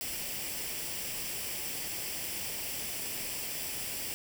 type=noise with comb filter; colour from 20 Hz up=white; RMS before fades=-37 dBFS; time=0.01-4.14 s; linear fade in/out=0 ms; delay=0.38 ms; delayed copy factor=+0.55; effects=none